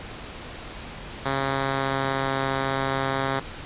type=tone with pitch glide; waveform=5% pulse; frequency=136 to 134.9 Hz; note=C#3 to C#3; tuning=-33 to -47 cents; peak=-12 dBFS; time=1.25-3.4 s; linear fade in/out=10 ms; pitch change=-14 cents; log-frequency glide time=1.43-2.4 s; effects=pink hiss -38 dBFS RMS until 3.65 s + resampled to 8000 Hz